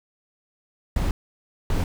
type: noise bursts at uneven times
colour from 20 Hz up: brown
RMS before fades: -22 dBFS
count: 2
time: 0.96-1.11 / 1.7-1.84 s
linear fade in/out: 2 ms
effects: none